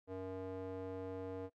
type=tone with band-pass filter; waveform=square; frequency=94 Hz; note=F#2; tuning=28 cents sharp; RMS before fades=-44 dBFS; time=0.07-1.5 s; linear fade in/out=50 ms; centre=470 Hz; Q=2.2; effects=noise-tail reverb RT60 0.1 s tail -22 dB re dry